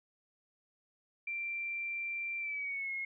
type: tone with pitch glide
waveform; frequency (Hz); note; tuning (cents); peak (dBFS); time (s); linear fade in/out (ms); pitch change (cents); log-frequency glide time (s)
sine; 2358 to 2162; D7 to C#7; +6 to -44; -35; 1.27-3.05; 5; -150; 2.39-2.92
effects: none